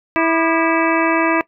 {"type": "harmonic tone with a mistuned harmonic", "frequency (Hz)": 327.7, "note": "E4", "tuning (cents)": -10, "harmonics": [1, 2, 3, 4, 5, 6, 7, 8], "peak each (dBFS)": [-17, -20, -22, -23, -24, -25, -25, -26], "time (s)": [0.16, 1.41], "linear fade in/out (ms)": 0, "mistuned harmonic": 4, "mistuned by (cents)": -140, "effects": ["noise-tail reverb RT60 0.1 s tail -19 dB re dry"]}